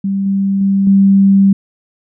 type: tone with level steps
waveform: sine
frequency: 196 Hz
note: G3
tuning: in tune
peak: -13 / -11 / -9 / -5 dBFS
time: 0.04-1.53 s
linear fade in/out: 5 ms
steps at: 0.26 / 0.61 / 0.87 s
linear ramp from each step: 2 ms
effects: none